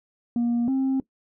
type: tone pair in turn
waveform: sine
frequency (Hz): 237.3 / 266.1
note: A#3 / C4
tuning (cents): +31 / +29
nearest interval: major second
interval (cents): 198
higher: second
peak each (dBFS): -18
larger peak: neither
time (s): 0.36-0.68 / 0.68-1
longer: neither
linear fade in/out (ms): 2
effects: noise-tail reverb RT60 0.1 s tail -19 dB re dry + tanh soft clip ceiling -19 dBFS